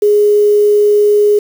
sine tone with quantisation, 415.3 Hz, G#4, in tune, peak -6 dBFS, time 0.02-1.39 s, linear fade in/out 5 ms, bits 5, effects none

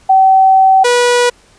sine / sawtooth tone pair in turn, 765 / 486.8 Hz, G5 / B4, -42 / -25 cents, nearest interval minor sixth, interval 783 cents, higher first, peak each -4 dBFS, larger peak neither, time 0.09-0.84 / 0.84-1.3 s, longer first, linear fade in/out 10 ms, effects pink hiss -47 dBFS RMS until 1.58 s + resampled to 22050 Hz

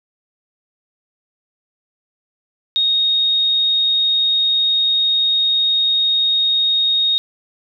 sine tone, 3729 Hz, A#7, in tune, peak -13 dBFS, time 2.76-7.18 s, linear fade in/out 0 ms, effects none

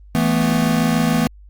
square chord, E suspended fourth, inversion none, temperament equal, 164.81 / 220 / 246.9 Hz, E3 / A3 / B3, 0 / 0 / 0 cents, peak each -20 dBFS, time 0.15-1.27 s, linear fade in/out 0 ms, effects added 50 Hz sine -40 dBFS peak until 1.49 s + Opus 32 kbps

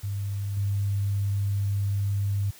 sine tone with level steps, 100 Hz, G2, 35 cents sharp, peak -27 / -23 dBFS, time 0.03-2.51 s, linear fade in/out 10 ms, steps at 0.57 s, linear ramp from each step 2 ms, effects white hiss -50 dBFS RMS until 2.59 s

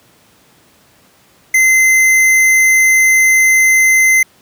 sine tone with hard clipping, 2065 Hz, C7, 23 cents flat, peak -8 dBFS, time 1.54-4.23 s, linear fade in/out 5 ms, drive 16 dB, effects pink hiss -49 dBFS RMS until 4.41 s + high-pass 100 Hz 12 dB/octave

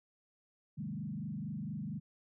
sine tone with frequency modulation, 179.7 Hz, F3, 50 cents sharp, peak -37 dBFS, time 0.77-2 s, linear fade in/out 20 ms, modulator 24.3 Hz, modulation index 2, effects none

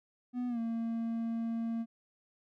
triangle tone with pitch glide, 246.9 to 229 Hz, B3 to A#3, 0 to -31 cents, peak -30 dBFS, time 0.33-1.86 s, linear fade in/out 50 ms, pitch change -131 cents, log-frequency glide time 0.48-0.59 s, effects none

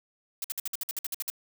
blue noise bursts, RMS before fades -32 dBFS, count 12, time 0.42-1.301 s, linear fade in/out 2 ms, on 23 ms, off 55 ms, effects none

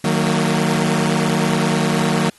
sawtooth chord, D# minor, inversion none, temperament equal with one note detuned, 155.56 / 185 / 228.5 Hz, D#3 / F#3 / A#3, 0 / 0 / -34 cents, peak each -16 dBFS, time 0.04-2.3 s, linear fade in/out 5 ms, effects white hiss -50 dBFS RMS until 2.38 s + AAC 32 kbps

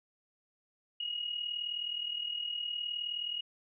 sine tone with amplitude modulation, 2885 Hz, F#7, 44 cents flat, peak -31 dBFS, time 1-3.41 s, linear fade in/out 5 ms, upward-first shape sine, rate 39.3 Hz, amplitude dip 65%, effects none

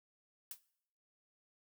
blue noise with exponential decay, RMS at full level -41 dBFS, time 0.51-0.61 s, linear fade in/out 2 ms, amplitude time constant 20 ms, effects noise-tail reverb RT60 0.7 s tail -20 dB re dry

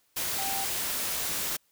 sine tone in noise, 781 Hz, G5, 7 cents flat, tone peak -34 dBFS, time 0.38-0.65 s, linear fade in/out 10 ms, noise white, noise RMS -31 dBFS, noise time 0.16-1.57 s, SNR -6 dB, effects white hiss -69 dBFS RMS until 1.71 s

